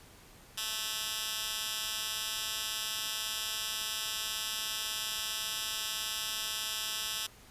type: tone with high-pass filter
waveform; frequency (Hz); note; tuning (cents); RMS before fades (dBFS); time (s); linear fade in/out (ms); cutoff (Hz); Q
10% pulse; 218.2; A3; -14; -36; 0.57-7.27; 10; 3100; 1
effects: pink hiss -56 dBFS RMS until 7.5 s + resampled to 32000 Hz